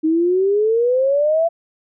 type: exponential sweep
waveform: sine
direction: up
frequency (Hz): 310 to 680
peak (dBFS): -13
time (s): 0.03-1.49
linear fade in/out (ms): 20
effects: none